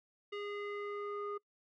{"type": "tone with low-pass filter sweep", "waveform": "square", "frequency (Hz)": 410, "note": "G#4", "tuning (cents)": -22, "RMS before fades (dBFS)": -41, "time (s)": [0.32, 1.38], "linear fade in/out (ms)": 10, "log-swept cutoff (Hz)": [2800, 1200], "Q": 2.4, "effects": ["noise-tail reverb RT60 0.1 s tail -23 dB re dry"]}